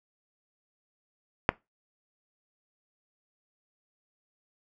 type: click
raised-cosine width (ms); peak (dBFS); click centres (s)
0.5; -4; 1.491
effects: noise-tail reverb RT60 0.2 s tail -21 dB re dry